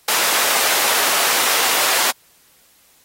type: high-pass noise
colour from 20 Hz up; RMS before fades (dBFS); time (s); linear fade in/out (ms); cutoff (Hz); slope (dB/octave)
pink; -18; 0.08-2.11; 5; 740; 12
effects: white hiss -54 dBFS RMS until 3.04 s + AAC 48 kbps